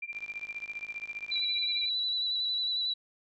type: tone with tremolo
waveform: sine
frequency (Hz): 2374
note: D7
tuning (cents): +18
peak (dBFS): -32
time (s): 0.02-1.89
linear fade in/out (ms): 5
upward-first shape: triangle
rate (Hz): 15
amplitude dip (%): 100
type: click train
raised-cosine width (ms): 0.2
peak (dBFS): -34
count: 68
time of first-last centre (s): 0.13-1.397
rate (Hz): 52.9
type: tone with vibrato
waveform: sine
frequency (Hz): 3951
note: B7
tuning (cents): 0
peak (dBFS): -28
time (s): 1.31-2.94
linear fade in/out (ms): 10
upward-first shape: square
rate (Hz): 11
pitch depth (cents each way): 17
effects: none